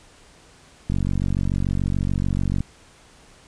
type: click train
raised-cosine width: 5 ms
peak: -11 dBFS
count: 81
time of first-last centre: 0.9-2.606 s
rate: 46.9 Hz
effects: pink hiss -51 dBFS RMS until 3.47 s + resampled to 22050 Hz